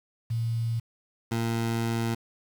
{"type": "tone pair in turn", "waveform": ["sine", "20% pulse"], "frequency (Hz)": [115.1, 115.1], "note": ["A#2", "A#2"], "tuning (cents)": [-22, -22], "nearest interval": "unison", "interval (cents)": 0, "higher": "neither", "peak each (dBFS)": [-25, -21], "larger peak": "second", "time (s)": [[0.3, 0.8], [1.31, 2.15]], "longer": "second", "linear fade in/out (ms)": 10, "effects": ["8-bit"]}